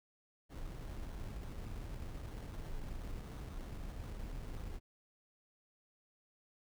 brown noise with sample-and-hold, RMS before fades -44 dBFS, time 0.49-4.8 s, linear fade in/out 50 ms, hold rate 2450 Hz, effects none

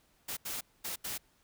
white noise bursts at uneven times, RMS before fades -38 dBFS, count 4, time 0.28-0.37 / 0.45-0.61 / 0.84-0.96 / 1.04-1.18 s, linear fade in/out 10 ms, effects pink hiss -69 dBFS RMS until 1.43 s

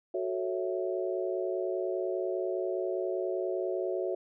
sine chord, F# minor seventh, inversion none, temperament equal, 370 / 440 / 554.4 / 659.3 Hz, F#4 / A4 / C#5 / E5, 0 / 0 / 0 / 0 cents, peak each -32 / -38 / -36 / -36 dBFS, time 0.14-4.15 s, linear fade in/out 5 ms, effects none

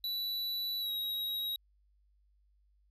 square tone with pitch glide, 3951 to 3823 Hz, B7 to A#7, 0 to +43 cents, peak -34 dBFS, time 0.04-1.56 s, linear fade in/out 2 ms, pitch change -57 cents, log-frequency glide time 0.8-0.91 s, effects added 50 Hz sine -66 dBFS peak until 2.9 s

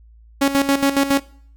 sawtooth tone with tremolo, 277.2 Hz, C#4, in tune, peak -9 dBFS, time 0.41-1.2 s, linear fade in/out 10 ms, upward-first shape square, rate 7.2 Hz, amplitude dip 70%, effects noise-tail reverb RT60 0.6 s tail -22 dB re dry + added 56 Hz sine -44 dBFS peak until 1.56 s

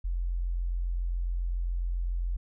sine tone, 43.65 Hz, F1, in tune, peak -27 dBFS, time 0.04-2.37 s, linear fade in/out 10 ms, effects none

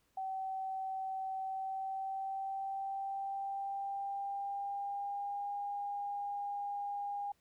sine tone with pitch glide, 765 to 810.5 Hz, G5 to G#5, -42 to -42 cents, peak -36 dBFS, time 0.17-7.32 s, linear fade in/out 5 ms, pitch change +100 cents, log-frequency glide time 1.39-5.55 s, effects pink hiss -75 dBFS RMS until 7.4 s

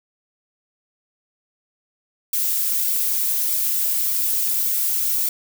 violet noise with flanger, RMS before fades -21 dBFS, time 2.33-5.29 s, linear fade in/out 2 ms, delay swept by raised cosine 0.87 to 5.87 ms, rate 1.7 Hz, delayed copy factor +0.5, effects none

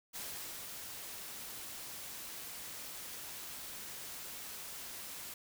white noise with ADSR envelope, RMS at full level -43 dBFS, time 0.13-5.34 s, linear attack 27 ms, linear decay 490 ms, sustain -3 dB, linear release 3 ms, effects none

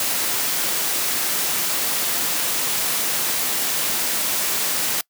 white noise, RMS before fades -22 dBFS, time 0-5.01 s, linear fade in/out 2 ms, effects noise-tail reverb RT60 0.1 s tail -24 dB re dry + high-pass 150 Hz 12 dB/octave

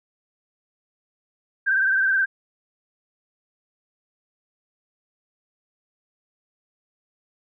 sine tone with vibrato, 1568 Hz, G6, in tune, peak -17 dBFS, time 1.66-2.26 s, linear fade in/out 20 ms, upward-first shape triangle, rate 19 Hz, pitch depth 66 cents each way, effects none

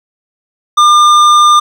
sine tone with hard clipping, 1202 Hz, D6, 40 cents sharp, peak -5 dBFS, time 0.77-1.6 s, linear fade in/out 10 ms, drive 11 dB, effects none

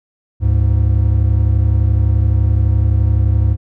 triangle tone pair together, 72.16 / 103.9 Hz, D2 / G#2, -30 / +1 cents, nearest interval tritone, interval 631 cents, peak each -11 dBFS, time 0.4-3.57 s, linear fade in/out 50 ms, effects none

